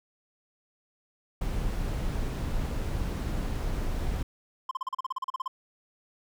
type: noise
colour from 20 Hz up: brown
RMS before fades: -30 dBFS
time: 1.41-4.23 s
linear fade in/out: 5 ms
type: tone bursts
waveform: triangle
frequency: 1046.5 Hz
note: C6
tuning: in tune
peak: -26 dBFS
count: 14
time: 4.69-5.479 s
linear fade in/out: 5 ms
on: 22 ms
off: 37 ms
effects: none